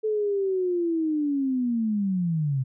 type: linear sweep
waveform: sine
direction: down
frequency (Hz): 437.6 to 127.2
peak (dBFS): -22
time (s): 0.03-2.64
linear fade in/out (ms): 20
effects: none